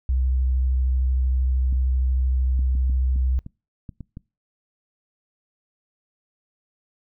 sine tone with vibrato, 64.1 Hz, C2, 35 cents flat, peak -18 dBFS, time 0.09-3.39 s, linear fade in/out 0 ms, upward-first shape sine, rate 13 Hz, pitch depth 20 cents each way
clicks, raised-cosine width 5 ms, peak -23 dBFS, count 9, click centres 1.727 / 2.592 / 2.752 / 2.898 / 3.16 / 3.464 / 3.892 / 4.007 / 4.171 s
effects noise-tail reverb RT60 0.3 s tail -25 dB re dry

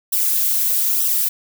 violet noise with flanger, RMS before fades -18 dBFS, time 0.12-1.29 s, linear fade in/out 10 ms, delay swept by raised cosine 0.43 to 4.53 ms, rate 1.1 Hz, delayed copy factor -0.7, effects none

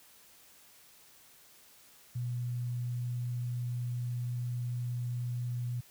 sine tone, 122 Hz, B2, 21 cents flat, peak -32 dBFS, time 2.15-5.81 s, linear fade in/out 10 ms, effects white hiss -59 dBFS RMS until 5.9 s

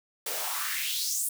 white noise with high-pass filter sweep, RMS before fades -31 dBFS, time 0.26-1.29 s, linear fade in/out 5 ms, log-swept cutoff 400 to 9900 Hz, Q 3.4, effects none

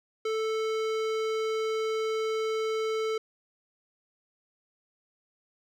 sine tone with hard clipping, 440 Hz, A4, in tune, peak -29 dBFS, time 0.25-3.18 s, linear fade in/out 5 ms, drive 18 dB, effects none

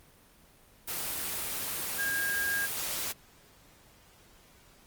sine tone in noise, 1620 Hz, G#6, 43 cents flat, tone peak -29 dBFS, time 1.98-2.67 s, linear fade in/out 20 ms, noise white, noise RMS -34 dBFS, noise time 0.87-3.13 s, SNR +2 dB, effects pink hiss -59 dBFS RMS until 4.86 s + Opus 24 kbps

